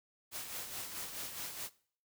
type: noise with tremolo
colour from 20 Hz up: white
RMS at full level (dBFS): -41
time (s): 0.31-1.7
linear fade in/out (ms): 50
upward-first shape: sine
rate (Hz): 4.7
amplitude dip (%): 50
effects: noise-tail reverb RT60 0.5 s tail -20 dB re dry